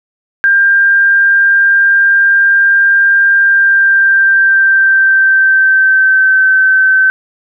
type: tone with pitch glide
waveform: sine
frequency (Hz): 1595 to 1538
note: G6 to G6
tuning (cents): +30 to -33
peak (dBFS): -5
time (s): 0.44-7.1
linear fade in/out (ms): 0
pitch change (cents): -63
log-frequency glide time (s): 3.33-6.46
effects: none